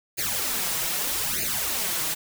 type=noise with flanger; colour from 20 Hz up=white; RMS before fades=-27 dBFS; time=0.17-2.15 s; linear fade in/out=20 ms; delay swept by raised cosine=0.44 to 6.34 ms; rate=0.8 Hz; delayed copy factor=+0.95; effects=none